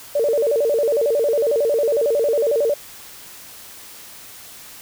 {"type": "tone with vibrato", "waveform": "sine", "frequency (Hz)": 514, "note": "C5", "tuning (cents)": -31, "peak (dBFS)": -15, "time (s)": [0.15, 2.74], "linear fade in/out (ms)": 5, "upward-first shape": "square", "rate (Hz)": 11, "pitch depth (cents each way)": 210, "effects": ["white hiss -40 dBFS RMS until 4.81 s"]}